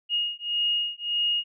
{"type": "beating tone pair", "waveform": "sine", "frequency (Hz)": [2862, 2863.7], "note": ["F7", "F7"], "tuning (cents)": [42, 43], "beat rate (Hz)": 1.7, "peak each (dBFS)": -27, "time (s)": [0.09, 1.44], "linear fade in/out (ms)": 50, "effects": []}